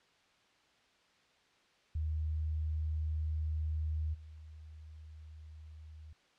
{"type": "tone with level steps", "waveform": "sine", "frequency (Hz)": 77.78, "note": "D#2", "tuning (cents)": 0, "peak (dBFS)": [-32, -48], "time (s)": [1.95, 6.13], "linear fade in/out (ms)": 5, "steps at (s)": 4.13, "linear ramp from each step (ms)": 20, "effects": ["white hiss -68 dBFS RMS until 6.38 s", "low-pass 4000 Hz 12 dB/octave"]}